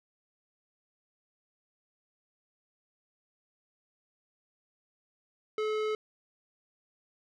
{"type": "tone with low-pass filter", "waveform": "square", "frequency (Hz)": 430.3, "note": "A4", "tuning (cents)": -39, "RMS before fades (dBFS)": -31, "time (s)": [5.58, 5.95], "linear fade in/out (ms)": 2, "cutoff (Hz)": 3400, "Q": 0.68, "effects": []}